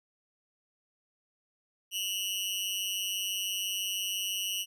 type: tone with amplitude modulation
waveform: sawtooth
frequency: 2900 Hz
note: F#7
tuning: 35 cents flat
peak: -24 dBFS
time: 1.91-4.66 s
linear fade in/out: 50 ms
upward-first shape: sine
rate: 194 Hz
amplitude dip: 90%
effects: none